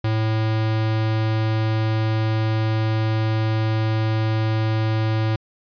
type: tone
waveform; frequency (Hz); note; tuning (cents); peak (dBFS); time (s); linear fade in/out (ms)
square; 110; A2; 0; -19; 0.04-5.36; 5
effects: resampled to 11025 Hz